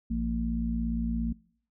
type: harmonic tone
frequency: 57.3 Hz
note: A#1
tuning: 29 cents flat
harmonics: 1 / 3 / 4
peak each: -31 / -36 / -29 dBFS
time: 0.1-1.33 s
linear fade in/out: 10 ms
effects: noise-tail reverb RT60 0.6 s tail -23 dB re dry